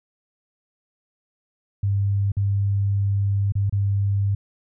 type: tone with dropouts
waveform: sine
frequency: 99.8 Hz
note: G2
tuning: 32 cents sharp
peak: -18 dBFS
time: 1.83-4.35 s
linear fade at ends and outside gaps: 5 ms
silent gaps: 2.319-2.368 / 3.522-3.553 / 3.697-3.725 s
effects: none